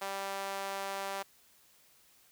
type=tone with high-pass filter; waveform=sawtooth; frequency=196 Hz; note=G3; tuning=in tune; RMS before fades=-38 dBFS; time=0.01-1.23 s; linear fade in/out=10 ms; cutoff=710 Hz; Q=1.5; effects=white hiss -64 dBFS RMS until 2.31 s